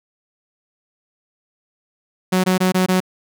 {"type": "tone bursts", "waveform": "sawtooth", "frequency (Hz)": 185, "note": "F#3", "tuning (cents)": 0, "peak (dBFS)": -10, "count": 5, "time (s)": [2.32, 3.004], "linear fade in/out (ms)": 10, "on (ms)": 120, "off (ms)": 21, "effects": []}